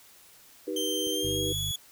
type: chord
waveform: sine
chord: Eb augmented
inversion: none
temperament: just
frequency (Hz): 311.1 / 388.9 / 486.1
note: Eb4 / G4 / B4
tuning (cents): 0 / -14 / -28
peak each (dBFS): -34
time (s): 0.67-1.53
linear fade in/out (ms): 10
type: tone with pitch glide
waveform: sawtooth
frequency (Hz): 3136 to 3381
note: G7 to G#7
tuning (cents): 0 to +30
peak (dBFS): -27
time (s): 0.76-1.76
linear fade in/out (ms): 5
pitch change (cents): +130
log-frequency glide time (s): 1.1-1.57
type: click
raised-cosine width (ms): 2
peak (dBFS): -32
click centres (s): 1.071
type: harmonic tone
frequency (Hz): 50.3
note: G1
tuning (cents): +45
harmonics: 1 / 2 / 3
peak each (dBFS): -40 / -35 / -39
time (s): 1.23-1.72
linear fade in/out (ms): 10
effects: white hiss -55 dBFS RMS until 1.91 s